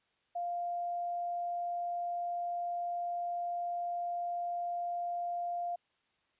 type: tone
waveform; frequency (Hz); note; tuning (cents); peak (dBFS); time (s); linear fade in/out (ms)
sine; 698.5; F5; 0; -33; 0.35-5.76; 10
effects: white hiss -75 dBFS RMS until 6.39 s + resampled to 8000 Hz